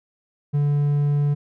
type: tone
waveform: triangle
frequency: 145 Hz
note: D3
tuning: 22 cents flat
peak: -15 dBFS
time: 0.53-1.35 s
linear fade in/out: 20 ms
effects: none